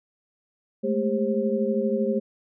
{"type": "tone cluster", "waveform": "sine", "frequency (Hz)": [210.5, 223.1, 399.9, 532], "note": ["G#3", "A3", "G4", "C5"], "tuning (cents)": [24, 24, 35, 29], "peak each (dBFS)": -27, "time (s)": [0.83, 2.2], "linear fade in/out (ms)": 20, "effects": []}